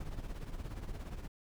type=noise with tremolo; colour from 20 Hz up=brown; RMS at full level=-38 dBFS; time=0-1.28 s; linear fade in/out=5 ms; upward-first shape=triangle; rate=17 Hz; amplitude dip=75%; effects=none